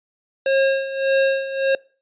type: tone with tremolo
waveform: square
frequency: 540 Hz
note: C#5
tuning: 45 cents flat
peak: -14 dBFS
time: 0.46-1.75 s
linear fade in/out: 2 ms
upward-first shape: sine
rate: 1.7 Hz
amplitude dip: 75%
effects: noise-tail reverb RT60 0.4 s tail -25 dB re dry + resampled to 8000 Hz